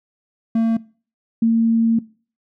triangle / sine tone pair in turn, 226.6 / 227.8 Hz, A#3 / A#3, -49 / -40 cents, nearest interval unison, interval 9 cents, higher second, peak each -12 dBFS, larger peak neither, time 0.55-0.77 / 1.42-1.99 s, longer second, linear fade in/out 5 ms, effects noise-tail reverb RT60 0.4 s tail -21 dB re dry

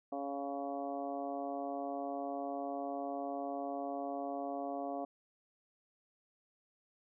harmonic tone, 140 Hz, C#3, 18 cents sharp, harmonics 2 / 3 / 4 / 5 / 6 / 7 / 8, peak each -42 / -48 / -43 / -40 / -52 / -55 / -52 dBFS, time 0.12-5.05 s, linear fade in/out 5 ms, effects none

